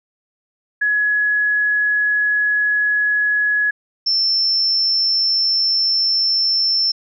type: tone pair in turn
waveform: sine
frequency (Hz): 1686 / 5353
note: G#6 / E8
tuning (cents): +26 / +26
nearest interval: octave + minor sixth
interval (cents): 2000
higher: second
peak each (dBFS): -14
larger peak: neither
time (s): 0.81-3.71 / 4.06-6.92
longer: first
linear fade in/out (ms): 10
effects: none